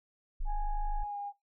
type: tone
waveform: sine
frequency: 25.96 Hz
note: G#0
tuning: in tune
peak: -29 dBFS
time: 0.4-1.04 s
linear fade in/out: 10 ms
type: tone with pitch glide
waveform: sine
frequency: 830.6 to 812.1 Hz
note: G#5 to G#5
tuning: 0 to -39 cents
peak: -35 dBFS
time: 0.45-1.33 s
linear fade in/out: 50 ms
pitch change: -39 cents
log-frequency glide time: 1.05-1.17 s
effects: noise-tail reverb RT60 0.2 s tail -21 dB re dry + tanh soft clip ceiling -24 dBFS